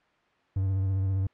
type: tone with vibrato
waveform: triangle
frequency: 96 Hz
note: G2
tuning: 36 cents flat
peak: -22 dBFS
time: 0.56-1.27 s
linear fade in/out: 5 ms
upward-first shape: sine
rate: 15 Hz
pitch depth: 31 cents each way
effects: white hiss -65 dBFS RMS until 1.33 s + low-pass 2000 Hz 12 dB/octave

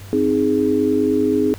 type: chord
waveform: sine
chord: Ab major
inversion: first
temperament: equal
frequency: 261.6 / 311.1 / 415.3 Hz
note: C4 / Eb4 / Ab4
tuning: 0 / 0 / 0 cents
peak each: -19 / -19 / -18 dBFS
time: 0.13-1.54 s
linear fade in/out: 0 ms
effects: added 98 Hz sine -34 dBFS peak until 1.58 s + pink hiss -42 dBFS RMS until 1.58 s

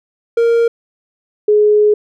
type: tone pair in turn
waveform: triangle / sine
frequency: 465.2 / 420.2 Hz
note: A#4 / G#4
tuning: -4 / +20 cents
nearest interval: major second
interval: 176 cents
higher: first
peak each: -7 dBFS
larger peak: neither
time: 0.37-0.68 / 1.48-1.94 s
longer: second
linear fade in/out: 5 ms
effects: none

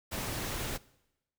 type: noise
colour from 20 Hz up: pink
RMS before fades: -36 dBFS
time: 0.11-0.78 s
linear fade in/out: 20 ms
effects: noise-tail reverb RT60 0.9 s tail -21 dB re dry

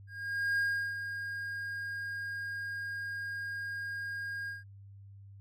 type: tone with ADSR envelope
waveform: triangle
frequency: 1623 Hz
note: G#6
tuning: 40 cents flat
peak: -25 dBFS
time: 0.07-4.64 s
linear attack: 510 ms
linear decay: 360 ms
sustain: -9 dB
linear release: 160 ms
effects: added 99 Hz sine -49 dBFS peak until 5.4 s

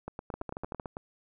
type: two click trains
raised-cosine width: 1 ms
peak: -22 / -23 dBFS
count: 7 / 9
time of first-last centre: 0.34-0.798 / 0.08-0.969 s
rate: 13.1 / 9 Hz
effects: none

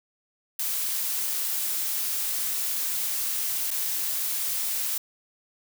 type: noise with dropouts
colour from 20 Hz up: blue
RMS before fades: -28 dBFS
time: 0.59-4.98 s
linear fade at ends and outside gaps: 5 ms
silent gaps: 3.707-3.711 s
effects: none

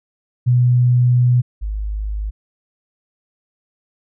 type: tone pair in turn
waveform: sine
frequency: 123.47 / 51.91 Hz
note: B2 / G#1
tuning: 0 / 0 cents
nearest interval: octave + minor third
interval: 1500 cents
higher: first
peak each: -10 / -20 dBFS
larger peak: first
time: 0.46-1.42 / 1.61-2.31 s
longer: first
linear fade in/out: 20 ms
effects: none

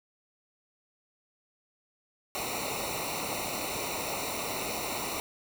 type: noise with comb filter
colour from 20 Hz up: pink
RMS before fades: -34 dBFS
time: 2.35-5.2 s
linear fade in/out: 0 ms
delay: 0.61 ms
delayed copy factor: -0.9
effects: none

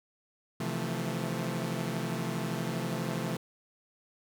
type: chord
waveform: sawtooth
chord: F major seventh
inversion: second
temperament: equal with one note detuned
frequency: 130.81 / 162.17 / 174.61 / 220 Hz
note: C3 / E3 / F3 / A3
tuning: 0 / -28 / 0 / 0 cents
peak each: -33 dBFS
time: 0.6-3.37 s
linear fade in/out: 5 ms
effects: none

